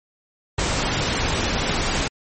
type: noise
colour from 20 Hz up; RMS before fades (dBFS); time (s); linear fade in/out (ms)
pink; -22; 0.58-2.08; 5
effects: MP3 32 kbps